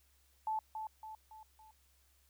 sine tone with echo, 872 Hz, A5, 16 cents flat, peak -33 dBFS, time 0.47-0.59 s, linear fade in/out 2 ms, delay 280 ms, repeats 4, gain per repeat -6 dB, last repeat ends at 1.71 s, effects added 67 Hz sine -70 dBFS peak until 2.29 s + white hiss -72 dBFS RMS until 2.29 s

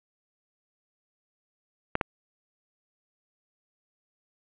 clicks, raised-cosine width 0.5 ms, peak -9 / -10 dBFS, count 2, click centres 1.954 / 2.012 s, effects resampled to 8000 Hz + 7-bit

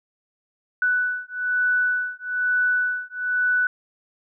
sine beating tone pair, 1487 / 1488.1 Hz, F#6 / F#6, +8 / +9 cents, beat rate 1.1 Hz, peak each -23 dBFS, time 0.82-3.67 s, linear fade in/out 2 ms, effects none

